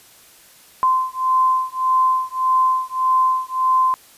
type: beating tone pair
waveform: sine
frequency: 1034 / 1035.7 Hz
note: C6 / C6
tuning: -21 / -18 cents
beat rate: 1.7 Hz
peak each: -18 dBFS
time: 0.83-3.94 s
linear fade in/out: 0 ms
effects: white hiss -48 dBFS RMS until 4.17 s + resampled to 32000 Hz